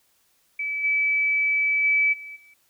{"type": "tone with level steps", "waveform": "sine", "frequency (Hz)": 2300, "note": "D7", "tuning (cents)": -37, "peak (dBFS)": [-25, -19, -17, -36, -50], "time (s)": [0.59, 2.54], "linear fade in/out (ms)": 5, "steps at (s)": [0.83, 1.83, 2.12, 2.35], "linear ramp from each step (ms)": 20, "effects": ["white hiss -65 dBFS RMS until 2.69 s"]}